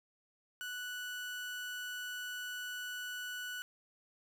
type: tone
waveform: 30% pulse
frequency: 1480 Hz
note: F#6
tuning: in tune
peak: -37 dBFS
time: 0.61-3.62 s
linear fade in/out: 0 ms
effects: none